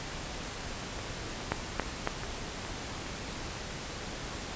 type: two click trains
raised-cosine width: 0.5 ms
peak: -12 / -24 dBFS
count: 3 / 6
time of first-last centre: 1.52-2.074 / 0.99-3.065 s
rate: 3.61 / 2.41 Hz
effects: pink hiss -39 dBFS RMS until 4.55 s + resampled to 16000 Hz